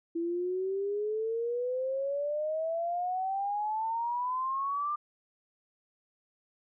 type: exponential sweep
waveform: sine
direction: up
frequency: 331.7 to 1200 Hz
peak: -29 dBFS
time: 0.15-4.96 s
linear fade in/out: 10 ms
effects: none